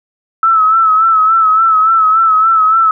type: tone with vibrato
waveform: sine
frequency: 1306 Hz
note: E6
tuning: 17 cents flat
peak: -6 dBFS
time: 0.43-2.91 s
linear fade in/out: 2 ms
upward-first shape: sine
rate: 3.5 Hz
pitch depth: 50 cents each way
effects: none